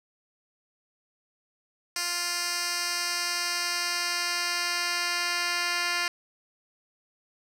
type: tone with band-pass filter sweep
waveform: 10% pulse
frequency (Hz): 349.4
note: F4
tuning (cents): +1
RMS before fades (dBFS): -29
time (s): 1.96-6.08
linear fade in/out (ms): 2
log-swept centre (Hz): 6100 to 3600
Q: 1.1
effects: none